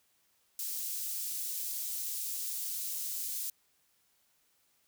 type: high-pass noise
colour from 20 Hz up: white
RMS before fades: -37 dBFS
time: 0.59-3.5 s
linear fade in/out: 2 ms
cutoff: 5800 Hz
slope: 12 dB/octave
effects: white hiss -72 dBFS RMS until 4.87 s